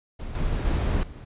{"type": "noise with level steps", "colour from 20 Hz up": "brown", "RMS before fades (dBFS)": [-34, -26, -23, -40], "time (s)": [0.19, 1.25], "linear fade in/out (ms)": 10, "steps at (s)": [0.35, 0.65, 1.03], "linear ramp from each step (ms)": 2, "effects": ["resampled to 8000 Hz"]}